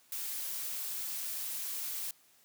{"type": "noise", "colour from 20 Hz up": "blue", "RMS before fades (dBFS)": -38, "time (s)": [0.12, 2.11], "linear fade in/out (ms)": 2, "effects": ["white hiss -65 dBFS RMS until 2.44 s", "high-pass 100 Hz 12 dB/octave"]}